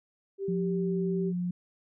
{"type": "tone with pitch glide", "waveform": "sine", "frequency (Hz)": [392, 387.7], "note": ["G4", "G4"], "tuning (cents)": [0, -19], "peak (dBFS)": -30, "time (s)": [0.38, 1.33], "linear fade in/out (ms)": 50, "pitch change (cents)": -19, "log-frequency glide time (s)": [0.74, 1]}
{"type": "tone", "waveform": "sine", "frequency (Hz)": 177.7, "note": "F3", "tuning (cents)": 30, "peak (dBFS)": -28, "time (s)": [0.48, 1.51], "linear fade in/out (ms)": 5}
{"effects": []}